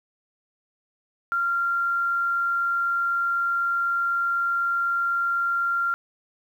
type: tone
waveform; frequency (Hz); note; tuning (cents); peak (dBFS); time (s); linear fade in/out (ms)
sine; 1384; F6; -16; -21; 1.32-5.94; 0
effects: 9-bit